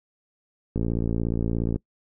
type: click train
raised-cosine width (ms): 3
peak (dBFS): -13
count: 58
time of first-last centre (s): 0.76-1.76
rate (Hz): 57
effects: noise-tail reverb RT60 0.1 s tail -23 dB re dry